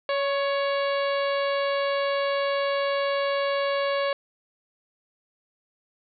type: harmonic tone with a mistuned harmonic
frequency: 560 Hz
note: C#5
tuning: 18 cents sharp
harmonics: 1 / 2 / 3 / 4 / 5 / 6 / 7 / 8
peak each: -24 / -30 / -34 / -36 / -38 / -40 / -41 / -42 dBFS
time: 0.09-4.13 s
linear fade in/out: 2 ms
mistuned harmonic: 2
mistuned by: -28 cents
effects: none